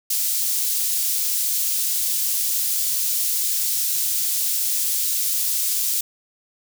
white high-pass noise, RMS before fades -22 dBFS, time 0.1-6.01 s, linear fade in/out 5 ms, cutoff 5000 Hz, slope 12 dB/octave, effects none

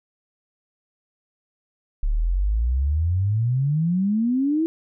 sine exponential sweep, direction up, 34.65 to 332.2 Hz, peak -18 dBFS, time 2.03-4.66 s, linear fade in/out 0 ms, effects none

